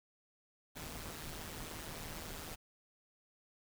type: noise with amplitude modulation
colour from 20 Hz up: pink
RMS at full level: -43 dBFS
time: 0.75-2.56 s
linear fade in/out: 20 ms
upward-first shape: sine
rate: 157 Hz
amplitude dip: 65%
effects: none